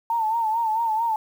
sine tone with vibrato, 898 Hz, A5, 35 cents sharp, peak -20 dBFS, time 0.1-1.16 s, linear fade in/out 2 ms, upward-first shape sine, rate 4.5 Hz, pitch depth 73 cents each way, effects 8-bit

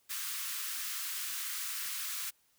white high-pass noise, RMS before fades -38 dBFS, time 0.09-2.31 s, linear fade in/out 20 ms, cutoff 1100 Hz, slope 48 dB/octave, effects white hiss -71 dBFS RMS until 2.58 s

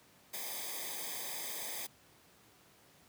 white noise with comb filter, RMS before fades -41 dBFS, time 0.33-1.87 s, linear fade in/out 10 ms, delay 0.71 ms, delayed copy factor -1, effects pink hiss -63 dBFS RMS until 3.08 s + high-pass 100 Hz 12 dB/octave

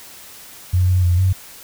sine tone with pitch steps, 90.8 / 91.6 / 88 / 93.8 Hz, F#2 / F#2 / F2 / F#2, -32 / -17 / +14 / +24 cents, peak -12 dBFS, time 0.73-1.33 s, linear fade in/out 10 ms, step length 150 ms, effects white hiss -40 dBFS RMS until 1.63 s

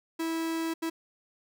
45% pulse tone bursts at uneven times, 326.9 Hz, E4, 14 cents flat, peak -29 dBFS, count 2, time 0.19-0.74 / 0.82-0.9 s, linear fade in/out 10 ms, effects none

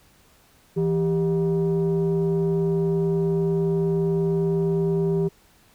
sine tone pair together, 164.81 / 394.7 Hz, E3 / G4, 0 / +12 cents, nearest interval octave + minor third, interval 1512 cents, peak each -20 dBFS, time 0.76-5.29 s, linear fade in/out 20 ms, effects tanh soft clip ceiling -16 dBFS + pink hiss -57 dBFS RMS until 5.74 s

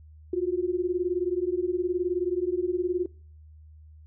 sine beating tone pair, 349.2 / 368.2 Hz, F4 / F#4, 0 / -8 cents, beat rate 19 Hz, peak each -27 dBFS, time 0.33-3.06 s, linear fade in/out 5 ms, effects noise-tail reverb RT60 0.5 s tail -25 dB re dry + added 77 Hz sine -47 dBFS peak until 4.06 s

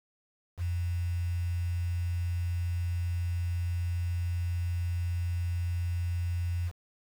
sine tone with quantisation, 87.31 Hz, F2, in tune, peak -28 dBFS, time 0.57-6.72 s, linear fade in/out 50 ms, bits 8, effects none

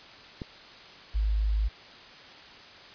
click, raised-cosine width 3 ms, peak -22 dBFS, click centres 0.418 s
sine tone, 52.7 Hz, G#1, 26 cents sharp, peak -23 dBFS, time 1.14-1.69 s, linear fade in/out 20 ms
effects white hiss -48 dBFS RMS until 2.94 s + resampled to 11025 Hz

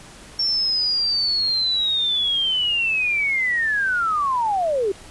sine linear sweep, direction down, 5460 to 370 Hz, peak -18 dBFS, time 0.39-4.92 s, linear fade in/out 5 ms, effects pink hiss -43 dBFS RMS until 5.1 s + resampled to 24000 Hz

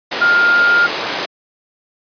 sine tone in noise, 1408 Hz, F6, 14 cents sharp, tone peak -9 dBFS, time 0.21-0.87 s, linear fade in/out 10 ms, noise pink, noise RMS -18 dBFS, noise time 0.11-1.26 s, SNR +6 dB, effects high-pass 400 Hz 12 dB/octave + resampled to 11025 Hz

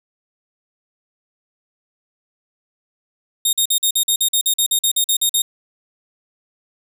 15% pulse tone bursts, 3700 Hz, A#7, 14 cents flat, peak -7 dBFS, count 16, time 3.45-5.42 s, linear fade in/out 5 ms, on 80 ms, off 46 ms, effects none

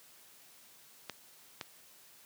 clicks, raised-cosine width 0.2 ms, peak -21 dBFS, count 2, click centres 1.097 / 1.612 s, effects white hiss -59 dBFS RMS until 2.25 s + high-pass 100 Hz 12 dB/octave

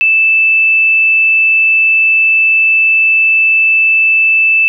sine tone, 2637 Hz, E7, in tune, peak -6 dBFS, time 0.01-4.68 s, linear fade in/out 0 ms, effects none

